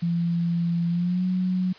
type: tone with pitch glide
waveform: sine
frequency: 170.4 to 183.69 Hz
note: F3 to F#3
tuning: -42 to -12 cents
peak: -21 dBFS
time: 0.02-1.73 s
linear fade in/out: 10 ms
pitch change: +130 cents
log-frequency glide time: 0.89-1.24 s
effects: white hiss -48 dBFS RMS until 1.78 s + resampled to 11025 Hz